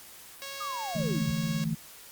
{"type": "tone", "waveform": "5% pulse", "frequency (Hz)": 551, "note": "C#5", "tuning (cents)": -11, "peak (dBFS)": -26, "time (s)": [0.42, 1.64], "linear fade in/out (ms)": 0}
{"type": "linear sweep", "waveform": "sine", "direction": "down", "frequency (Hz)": [1253, 49], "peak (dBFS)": -33, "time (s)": [0.6, 1.32], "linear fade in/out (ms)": 10}
{"type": "chord", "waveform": "sine", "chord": "D suspended second", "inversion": "none", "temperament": "equal", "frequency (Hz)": [146.83, 164.81, 220], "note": ["D3", "E3", "A3"], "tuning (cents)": [0, 0, 0], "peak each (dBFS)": [-34, -30, -32], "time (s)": [0.95, 1.75], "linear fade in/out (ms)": 10}
{"effects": ["white hiss -49 dBFS RMS until 2.11 s", "Opus 48 kbps"]}